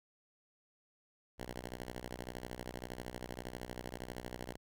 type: ring-modulated tone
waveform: 5% pulse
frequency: 61.74 Hz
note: B1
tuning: in tune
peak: -29 dBFS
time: 1.38-4.57 s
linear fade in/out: 10 ms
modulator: 55.4 Hz
effects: none